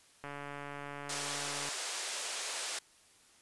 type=click train; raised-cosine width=0.5 ms; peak=-28 dBFS; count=208; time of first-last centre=0.24-1.688 s; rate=143 Hz
type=band-pass noise; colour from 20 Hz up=white; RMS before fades=-39 dBFS; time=1.09-2.79 s; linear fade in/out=5 ms; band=400 to 9100 Hz; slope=24 dB/octave
effects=white hiss -63 dBFS RMS until 3.41 s + resampled to 24000 Hz